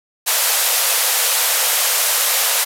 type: band-pass noise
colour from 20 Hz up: white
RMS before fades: -17 dBFS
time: 0.26-2.65 s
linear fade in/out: 20 ms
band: 460 to 15000 Hz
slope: 96 dB/octave
effects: none